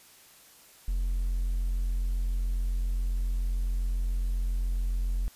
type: tone with hard clipping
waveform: triangle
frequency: 43.62 Hz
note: F1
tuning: 1 cent flat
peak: -26 dBFS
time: 0.88-5.28 s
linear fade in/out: 0 ms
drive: 4 dB
effects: white hiss -55 dBFS RMS until 5.35 s + resampled to 32000 Hz